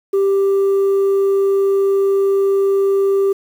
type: tone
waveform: sine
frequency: 392.9 Hz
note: G4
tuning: 4 cents sharp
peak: -9 dBFS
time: 0.13-3.33 s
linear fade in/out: 10 ms
effects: tanh soft clip ceiling -11 dBFS + 7-bit

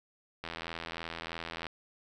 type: click train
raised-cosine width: 0.3 ms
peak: -22 dBFS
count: 103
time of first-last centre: 0.44-1.667 s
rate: 83.1 Hz
effects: none

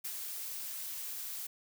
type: noise with ADSR envelope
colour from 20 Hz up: blue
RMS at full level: -38 dBFS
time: 0.04-1.47 s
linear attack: 12 ms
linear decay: 57 ms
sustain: -3 dB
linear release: 8 ms
effects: none

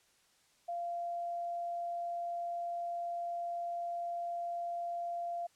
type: tone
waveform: sine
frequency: 691 Hz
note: F5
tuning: 19 cents flat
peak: -35 dBFS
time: 0.68-5.47 s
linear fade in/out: 10 ms
effects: white hiss -69 dBFS RMS until 5.55 s + low-pass 9000 Hz 12 dB/octave

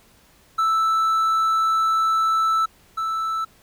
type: tone pair in turn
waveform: triangle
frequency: 1318.5 / 1318.5 Hz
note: E6 / E6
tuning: 0 / 0 cents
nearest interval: unison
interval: 0 cents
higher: neither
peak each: -15 / -20 dBFS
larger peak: first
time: 0.58-2.66 / 2.97-3.45 s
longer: first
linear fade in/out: 10 ms
effects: pink hiss -55 dBFS RMS until 3.62 s

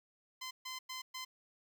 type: tone bursts at uneven times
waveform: 10% pulse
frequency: 1031 Hz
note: C6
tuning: 26 cents flat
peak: -33 dBFS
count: 4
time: 0.41-0.51 / 0.65-0.79 / 0.89-1.02 / 1.14-1.25 s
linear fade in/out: 10 ms
effects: none

